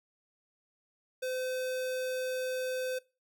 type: tone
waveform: square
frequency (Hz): 512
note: C5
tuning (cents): -38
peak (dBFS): -33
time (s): 1.22-2.99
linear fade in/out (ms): 10
effects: noise-tail reverb RT60 0.3 s tail -22 dB re dry